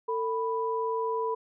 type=tone pair together; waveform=sine; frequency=449.5 / 987.8 Hz; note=A4 / B5; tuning=+37 / 0 cents; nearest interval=octave + major second; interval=1363 cents; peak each=-29 / -30 dBFS; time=0.08-1.35 s; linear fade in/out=10 ms; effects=none